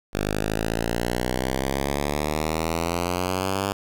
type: exponential sweep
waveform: 5% pulse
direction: up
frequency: 49.73 to 100 Hz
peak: -12 dBFS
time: 0.13-3.73 s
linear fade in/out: 10 ms
effects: none